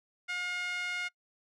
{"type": "tone with band-pass filter", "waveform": "5% pulse", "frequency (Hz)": 715, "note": "F5", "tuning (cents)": 41, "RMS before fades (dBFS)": -35, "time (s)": [0.28, 1.09], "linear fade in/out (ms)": 20, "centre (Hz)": 1800, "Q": 10, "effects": ["noise-tail reverb RT60 0.1 s tail -24 dB re dry"]}